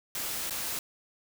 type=noise with dropouts; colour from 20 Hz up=white; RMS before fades=-34 dBFS; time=0.15-0.79 s; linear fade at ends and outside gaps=1 ms; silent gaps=0.497-0.507 s; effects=none